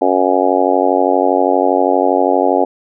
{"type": "harmonic tone", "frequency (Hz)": 92.5, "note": "F#2", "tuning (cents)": 0, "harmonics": [3, 4, 5, 6, 7, 8, 9], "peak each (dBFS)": [-18, -18, -18, -18, -18, -18, -18], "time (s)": [0.01, 2.65], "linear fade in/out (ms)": 10, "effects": []}